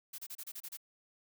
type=noise bursts; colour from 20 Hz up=blue; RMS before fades=-44 dBFS; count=8; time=0.13-0.772 s; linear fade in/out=10 ms; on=54 ms; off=30 ms; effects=none